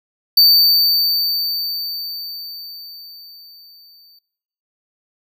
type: tone with exponential decay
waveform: square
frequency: 4583 Hz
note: D8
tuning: 43 cents flat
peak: -7 dBFS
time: 0.37-4.19 s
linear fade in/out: 5 ms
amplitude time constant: 830 ms
effects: noise-tail reverb RT60 1.0 s tail -23 dB re dry